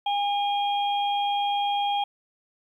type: harmonic tone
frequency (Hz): 812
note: G#5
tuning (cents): -39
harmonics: 1 / 3 / 4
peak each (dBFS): -23 / -39 / -31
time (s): 0.06-2.04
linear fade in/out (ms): 5
effects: 10-bit